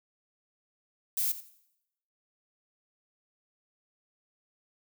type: noise with echo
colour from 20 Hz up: violet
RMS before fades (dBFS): -29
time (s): 1.17-1.32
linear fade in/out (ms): 5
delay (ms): 86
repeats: 2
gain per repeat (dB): -15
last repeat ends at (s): 1.492
effects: noise-tail reverb RT60 0.8 s tail -17 dB re dry